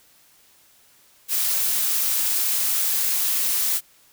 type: noise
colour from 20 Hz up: blue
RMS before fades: -22 dBFS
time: 1.28-3.81 s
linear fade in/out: 50 ms
effects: white hiss -56 dBFS RMS until 4.12 s